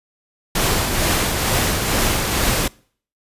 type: noise with tremolo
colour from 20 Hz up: pink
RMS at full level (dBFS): -17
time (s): 0.55-2.68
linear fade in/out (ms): 5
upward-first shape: triangle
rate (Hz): 2.2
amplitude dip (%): 40
effects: noise-tail reverb RT60 0.5 s tail -24 dB re dry + resampled to 32000 Hz